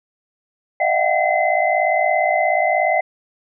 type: tone cluster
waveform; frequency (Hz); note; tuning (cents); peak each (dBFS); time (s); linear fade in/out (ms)
sine; 610 / 671 / 728 / 769 / 2049; D#5 / E5 / F#5 / G5 / C7; -34 / +31 / -28 / -33 / -37; -21; 0.8-3.01; 5
effects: none